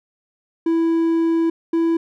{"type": "tone pair in turn", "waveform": "triangle", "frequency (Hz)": [330, 331.3], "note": ["E4", "E4"], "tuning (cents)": [2, 9], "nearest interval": "unison", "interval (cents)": 7, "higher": "second", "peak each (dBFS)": -13, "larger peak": "neither", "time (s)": [[0.66, 1.5], [1.73, 1.97]], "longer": "first", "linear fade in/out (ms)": 5, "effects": []}